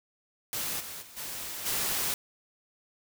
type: noise with level steps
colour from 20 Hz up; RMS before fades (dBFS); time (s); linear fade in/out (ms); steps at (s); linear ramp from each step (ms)
white; -33 / -41 / -50 / -38 / -30; 0.53-2.14; 0; 0.79 / 1.01 / 1.16 / 1.65; 20
effects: none